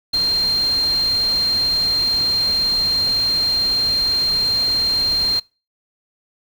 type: tone in noise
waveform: sine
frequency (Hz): 4186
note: C8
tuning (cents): 0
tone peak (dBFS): -15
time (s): 0.13-5.4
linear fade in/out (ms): 10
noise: pink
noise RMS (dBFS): -32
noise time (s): 0.13-5.4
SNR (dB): +14
effects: noise-tail reverb RT60 0.3 s tail -24 dB re dry